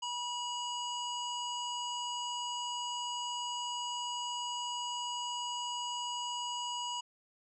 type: harmonic tone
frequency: 969 Hz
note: B5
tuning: 33 cents flat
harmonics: 1 / 3 / 5 / 7 / 8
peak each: -38 / -39 / -49 / -46 / -51 dBFS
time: 0.02-7.01 s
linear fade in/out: 10 ms
effects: none